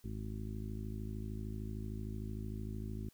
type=harmonic tone; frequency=53.2 Hz; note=G#1; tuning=42 cents sharp; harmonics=1 / 2 / 3 / 4 / 5 / 6 / 7; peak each=-43 / -43 / -53 / -46 / -52 / -54 / -53 dBFS; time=0.04-3.09 s; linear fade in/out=5 ms; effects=white hiss -69 dBFS RMS until 3.13 s